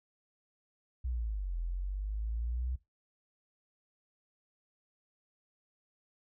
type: linear two-way sweep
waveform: sine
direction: down then up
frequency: 63.8 to 41.7 to 63.8 Hz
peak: -32 dBFS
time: 1.04-2.76 s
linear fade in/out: 10 ms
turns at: 1.59 s
effects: noise-tail reverb RT60 0.2 s tail -18 dB re dry